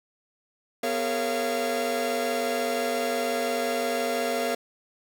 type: tone cluster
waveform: 45% pulse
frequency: 247.2 / 414.9 / 460.7 / 552 / 685 Hz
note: B3 / G#4 / A#4 / C#5 / F5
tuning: +2 / -2 / -20 / -7 / -34 cents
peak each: -34 / -35 / -31 / -32 / -29 dBFS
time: 0.83-4.55 s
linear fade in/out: 5 ms
effects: none